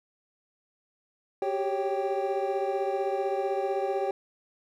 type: tone cluster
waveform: triangle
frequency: 383.9 / 399.6 / 552 / 784 Hz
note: G4 / G4 / C#5 / G5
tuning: -36 / +33 / -7 / 0 cents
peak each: -30 dBFS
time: 1.42-4.11 s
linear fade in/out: 2 ms
effects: none